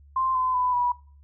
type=tone with pitch steps; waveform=sine; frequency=1046.5 / 1022.6 / 999.2 / 976.4 Hz; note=C6 / C6 / B5 / B5; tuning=0 / -40 / +20 / -20 cents; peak=-21 dBFS; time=0.16-0.92 s; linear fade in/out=5 ms; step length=190 ms; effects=noise-tail reverb RT60 0.5 s tail -24 dB re dry + added 71 Hz sine -49 dBFS peak until 1.23 s